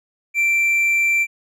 triangle tone, 2349 Hz, D7, in tune, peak -13 dBFS, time 0.34-1.27 s, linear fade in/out 50 ms, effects none

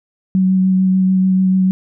sine tone with vibrato, 187.6 Hz, F#3, 24 cents sharp, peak -10 dBFS, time 0.35-1.71 s, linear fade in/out 0 ms, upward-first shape triangle, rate 6.8 Hz, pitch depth 15 cents each way, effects none

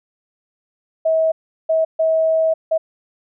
sine tone bursts at uneven times, 643 Hz, E5, 43 cents flat, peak -13 dBFS, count 4, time 1.05-1.32 / 1.69-1.85 / 1.99-2.54 / 2.71-2.78 s, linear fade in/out 10 ms, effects none

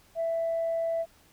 sine tone, 662 Hz, E5, 7 cents sharp, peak -25 dBFS, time 0.15-1.06 s, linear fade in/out 50 ms, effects tanh soft clip ceiling -22 dBFS + pink hiss -60 dBFS RMS until 1.32 s

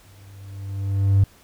triangle tone with exponential growth, 98.4 Hz, G2, 7 cents sharp, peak -8 dBFS, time 0.04-1.24 s, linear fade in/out 5 ms, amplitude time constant 260 ms, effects tanh soft clip ceiling -8 dBFS + pink hiss -53 dBFS RMS until 1.43 s

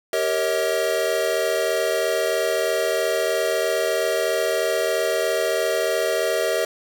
square chord, Eb dominant seventh, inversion first, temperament equal with one note detuned, 392 / 466.2 / 554.4 / 637.5 Hz, G4 / Bb4 / Db5 / Eb5, 0 / 0 / 0 / +42 cents, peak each -28 / -26 / -28 / -24 dBFS, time 0.13-6.65 s, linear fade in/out 2 ms, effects none

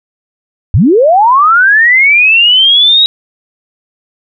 sine linear sweep, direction up, 70.5 to 3842 Hz, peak -3 dBFS, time 0.74-3.06 s, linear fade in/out 0 ms, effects none

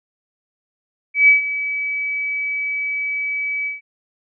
sine tone with ADSR envelope, 2287 Hz, D7, 47 cents flat, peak -6 dBFS, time 1.14-3.81 s, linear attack 140 ms, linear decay 130 ms, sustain -14 dB, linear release 150 ms, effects none

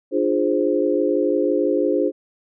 sine chord, D half-diminished seventh, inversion none, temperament equal with one note detuned, 297.4 / 349.2 / 415.3 / 523.3 Hz, D4 / F4 / Ab4 / C5, +22 / 0 / 0 / 0 cents, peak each -22 dBFS, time 0.11-2.12 s, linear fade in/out 50 ms, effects none

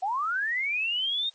sine linear sweep, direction up, 718 to 3729 Hz, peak -25 dBFS, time 0.02-1.3 s, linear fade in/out 10 ms, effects white hiss -60 dBFS RMS until 1.34 s + MP3 32 kbps

